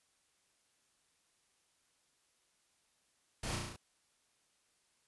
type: noise with echo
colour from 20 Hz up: pink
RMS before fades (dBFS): -40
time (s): 3.43-3.56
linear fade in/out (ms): 5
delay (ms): 34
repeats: 6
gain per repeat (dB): -2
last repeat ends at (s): 3.764
effects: white hiss -75 dBFS RMS until 5.07 s + resampled to 24000 Hz